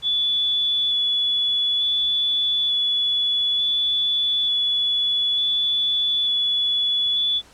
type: tone with vibrato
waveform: sine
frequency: 3433 Hz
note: A7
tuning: 43 cents flat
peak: -18 dBFS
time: 0.02-7.42 s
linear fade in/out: 50 ms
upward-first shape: square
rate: 0.56 Hz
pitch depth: 8 cents each way
effects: pink hiss -50 dBFS RMS until 7.53 s + low-pass 9000 Hz 12 dB/octave